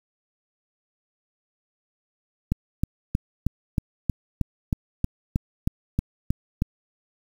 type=click train; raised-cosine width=5 ms; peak=-9 dBFS; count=14; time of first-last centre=2.52-6.621 s; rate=3.17 Hz; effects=7-bit